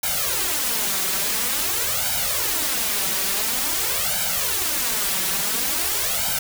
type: noise with flanger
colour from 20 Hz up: white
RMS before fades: -23 dBFS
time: 0.03-6.39 s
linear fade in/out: 5 ms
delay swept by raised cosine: 1.3 to 5.3 ms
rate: 0.48 Hz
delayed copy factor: +0.85
effects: none